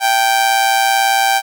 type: tone with amplitude modulation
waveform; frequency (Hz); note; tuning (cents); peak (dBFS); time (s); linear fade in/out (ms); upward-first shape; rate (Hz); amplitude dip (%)
sawtooth; 783; G5; -2; -5; 0-1.42; 50; sine; 118; 55
effects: none